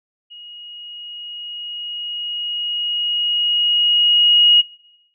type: tone with level ramp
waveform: sine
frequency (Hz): 2885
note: F#7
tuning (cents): -44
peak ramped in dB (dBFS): -35 to -7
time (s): 0.3-4.62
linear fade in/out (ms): 20
effects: noise-tail reverb RT60 0.8 s tail -23 dB re dry